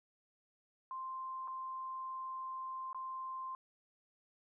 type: tone with dropouts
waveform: sine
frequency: 1046.5 Hz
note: C6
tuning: in tune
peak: -40 dBFS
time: 0.91-3.55 s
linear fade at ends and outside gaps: 1 ms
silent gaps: 1.476-1.48 / 2.93-2.946 s
effects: none